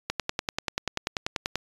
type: click train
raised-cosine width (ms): 0.2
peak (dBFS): -9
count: 16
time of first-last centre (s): 0.1-1.556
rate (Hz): 10.3
effects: resampled to 24000 Hz